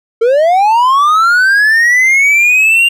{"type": "linear sweep", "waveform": "triangle", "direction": "up", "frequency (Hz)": [440, 2806], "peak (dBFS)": -4, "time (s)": [0.21, 2.89], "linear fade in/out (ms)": 10, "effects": []}